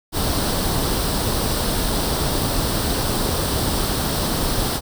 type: noise with comb filter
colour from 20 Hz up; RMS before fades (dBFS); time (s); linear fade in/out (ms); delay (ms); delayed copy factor
pink; -21; 0.12-4.81; 50; 0.22; +0.55
effects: none